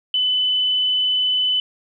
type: tone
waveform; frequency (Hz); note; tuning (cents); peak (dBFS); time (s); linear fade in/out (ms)
sine; 3009; F#7; +28; -16; 0.14-1.6; 2
effects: none